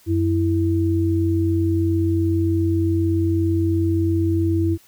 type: tone pair together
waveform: sine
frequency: 92.31 / 329.6 Hz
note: F#2 / E4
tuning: -4 / 0 cents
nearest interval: octave + minor seventh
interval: 2204 cents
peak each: -19 dBFS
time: 0.06-4.78 s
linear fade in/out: 50 ms
effects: white hiss -53 dBFS RMS until 4.87 s